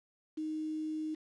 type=tone with quantisation; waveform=sine; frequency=311.1 Hz; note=D#4; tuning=in tune; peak=-34 dBFS; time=0.37-1.15 s; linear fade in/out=10 ms; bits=9; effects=low-pass 5000 Hz 12 dB/octave